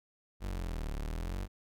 35% pulse linear two-way sweep, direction down then up, 49.14 to 35.4 to 49.14 Hz, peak -33 dBFS, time 0.4-1.48 s, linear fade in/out 50 ms, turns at 0.96 s, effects none

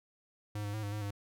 square tone with pitch steps, 104.6 / 102.3 / 108.2 / 101.9 / 105.7 / 101.3 Hz, G#2 / G#2 / A2 / G#2 / G#2 / G#2, +13 / -26 / -29 / -32 / +31 / -43 cents, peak -36 dBFS, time 0.55-1.108 s, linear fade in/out 5 ms, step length 93 ms, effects none

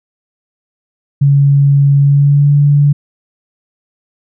sine tone with pitch glide, 140.7 to 144.24 Hz, C#3 to D3, +26 to -31 cents, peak -5 dBFS, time 1.21-2.93 s, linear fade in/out 10 ms, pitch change +43 cents, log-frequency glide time 1.99-2.53 s, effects none

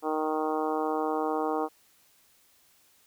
harmonic tone, 155.56 Hz, D#3, in tune, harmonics 2 / 3 / 4 / 5 / 6 / 7 / 8 / 9, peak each -32 / -31 / -37 / -32 / -37 / -37 / -39 / -48 dBFS, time 0.02-1.69 s, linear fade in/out 50 ms, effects white hiss -63 dBFS RMS until 3.06 s

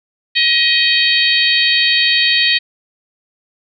harmonic tone with a mistuned harmonic, 632 Hz, D#5, 27 cents sharp, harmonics 3 / 4 / 5 / 6 / 7, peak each -17 / -17 / -17 / -17 / -17 dBFS, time 0.35-2.59 s, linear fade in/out 20 ms, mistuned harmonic 4, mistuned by -17 cents, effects none

